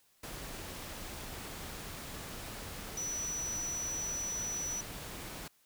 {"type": "tone in noise", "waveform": "sine", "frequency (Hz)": 5920, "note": "F#8", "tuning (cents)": 0, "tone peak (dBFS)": -35, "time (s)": [2.97, 4.81], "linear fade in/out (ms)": 5, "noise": "pink", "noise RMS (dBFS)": -44, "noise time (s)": [0.23, 5.48], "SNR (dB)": 6, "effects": ["white hiss -69 dBFS RMS until 5.65 s"]}